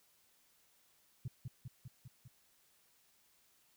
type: tone with echo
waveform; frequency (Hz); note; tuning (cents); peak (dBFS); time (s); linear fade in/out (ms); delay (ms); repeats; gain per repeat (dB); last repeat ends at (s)
sine; 125.6; B2; +30; -36; 1.25-1.28; 5; 200; 5; -3; 2.28
effects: tanh soft clip ceiling -34 dBFS + white hiss -71 dBFS RMS until 3.76 s